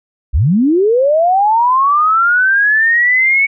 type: linear sweep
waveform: sine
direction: up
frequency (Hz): 49.29 to 2237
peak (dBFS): -8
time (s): 0.33-3.47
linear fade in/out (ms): 20
effects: none